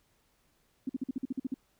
sine tone bursts, 261.6 Hz, C4, in tune, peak -29 dBFS, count 10, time 0.87-1.542 s, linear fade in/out 5 ms, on 24 ms, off 48 ms, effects pink hiss -71 dBFS RMS until 1.79 s

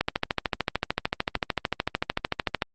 click train, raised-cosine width 0.3 ms, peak -7 dBFS, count 36, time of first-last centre 0.01-2.622 s, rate 13.4 Hz, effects Opus 48 kbps

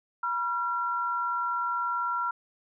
sine tone pair together, 970 / 1369.3 Hz, B5 / F6, -31 / -35 cents, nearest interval tritone, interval 596 cents, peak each -31 / -28 dBFS, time 0.23-2.31 s, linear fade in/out 5 ms, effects none

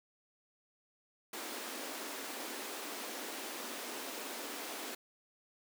pink high-pass noise, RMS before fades -43 dBFS, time 1.33-4.95 s, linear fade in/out 5 ms, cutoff 240 Hz, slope 48 dB/octave, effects none

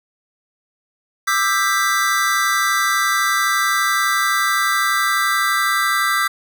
square chord, E minor seventh, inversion third, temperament just, 1186.7 / 1318.5 / 1582.2 / 1977.8 Hz, D6 / E6 / G6 / B6, +18 / 0 / +16 / +2 cents, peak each -22 dBFS, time 1.27-6.28 s, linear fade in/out 10 ms, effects none

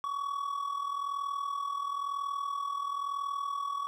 triangle tone with amplitude modulation, 1127 Hz, C#6, 28 cents sharp, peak -27 dBFS, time 0.04-3.87 s, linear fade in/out 0 ms, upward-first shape sine, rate 41 Hz, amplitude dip 65%, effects none

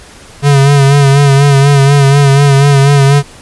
square tone with vibrato, 140 Hz, C#3, 18 cents sharp, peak -4 dBFS, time 0.42-3.23 s, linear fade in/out 50 ms, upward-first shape sine, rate 4.1 Hz, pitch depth 46 cents each way, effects pink hiss -35 dBFS RMS until 3.41 s + resampled to 24000 Hz

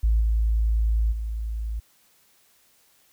sine tone with level steps, 55 Hz, A1, in tune, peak -16 / -18 / -26 dBFS, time 0.03-1.8 s, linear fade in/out 10 ms, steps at 0.2 / 1.11 s, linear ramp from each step 20 ms, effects tanh soft clip ceiling -12 dBFS + white hiss -61 dBFS RMS until 3.12 s

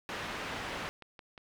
white low-pass noise, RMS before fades -39 dBFS, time 0.09-0.89 s, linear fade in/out 0 ms, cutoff 2200 Hz, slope 12 dB/octave
clicks, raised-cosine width 0.3 ms, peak -32 dBFS, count 4, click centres 0.858 / 1.023 / 1.192 / 1.378 s
effects none

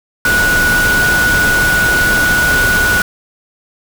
sine tone in noise, 1467 Hz, F#6, 15 cents flat, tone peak -10 dBFS, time 0.25-3.02 s, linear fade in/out 2 ms, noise pink, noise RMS -17 dBFS, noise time 0.25-3.02 s, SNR +4 dB, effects none

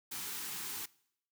white band-stop noise, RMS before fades -41 dBFS, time 0.11-0.86 s, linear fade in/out 10 ms, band 470 to 760 Hz, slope 96 dB/octave, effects noise-tail reverb RT60 0.7 s tail -22 dB re dry + high-pass 100 Hz 12 dB/octave

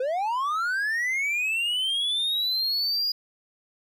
triangle linear sweep, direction up, 488.5 to 4895 Hz, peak -22 dBFS, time 0-3.12 s, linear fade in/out 5 ms, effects none

